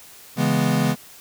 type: chord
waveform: square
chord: C# minor seventh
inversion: none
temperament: equal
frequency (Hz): 138.59 / 164.81 / 207.7 / 246.9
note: C#3 / E3 / G#3 / B3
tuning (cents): 0 / 0 / 0 / 0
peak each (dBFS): -24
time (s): 0.36-0.96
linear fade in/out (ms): 50
effects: white hiss -45 dBFS RMS until 1.2 s